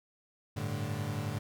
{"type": "chord", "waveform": "35% pulse", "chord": "G suspended second", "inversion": "none", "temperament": "equal with one note detuned", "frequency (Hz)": [98.85, 110, 146.83], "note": ["G2", "A2", "D3"], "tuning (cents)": [15, 0, 0], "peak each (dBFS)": [-37, -35, -36], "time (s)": [0.56, 1.39], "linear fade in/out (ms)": 10, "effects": []}